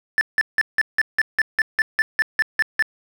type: tone bursts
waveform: triangle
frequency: 1760 Hz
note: A6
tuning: in tune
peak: -12 dBFS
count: 14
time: 0.18-2.824 s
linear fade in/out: 0 ms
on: 31 ms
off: 170 ms
effects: none